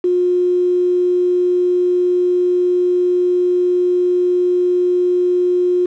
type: tone with quantisation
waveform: sine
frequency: 358.3 Hz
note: F4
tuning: 44 cents sharp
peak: -12 dBFS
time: 0.04-5.86 s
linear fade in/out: 5 ms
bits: 5
effects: low-pass 2000 Hz 12 dB/octave